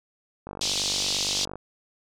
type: click train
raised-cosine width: 1 ms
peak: -22 dBFS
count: 54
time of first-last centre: 0.47-1.556 s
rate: 48.8 Hz
type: band-pass noise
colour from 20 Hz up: white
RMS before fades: -27 dBFS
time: 0.61-1.45 s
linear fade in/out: 2 ms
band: 3200 to 5800 Hz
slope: 24 dB/octave
effects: none